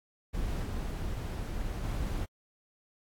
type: noise with level steps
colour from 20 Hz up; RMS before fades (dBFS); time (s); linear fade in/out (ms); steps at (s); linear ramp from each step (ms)
brown; -33 / -35 / -33; 0.33-2.26; 20; 0.64 / 1.83; 20
effects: AAC 64 kbps